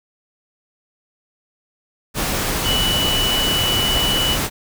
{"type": "tone in noise", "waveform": "sine", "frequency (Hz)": 2960, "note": "F#7", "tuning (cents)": 0, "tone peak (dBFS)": -18, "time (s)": [2.63, 4.38], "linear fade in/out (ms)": 50, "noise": "pink", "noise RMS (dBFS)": -21, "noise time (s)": [2.14, 4.5], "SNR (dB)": 0, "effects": []}